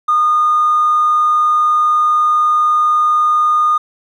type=tone; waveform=triangle; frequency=1224 Hz; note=D#6; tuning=29 cents flat; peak=-6 dBFS; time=0.08-3.78 s; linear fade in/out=10 ms; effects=tanh soft clip ceiling -7 dBFS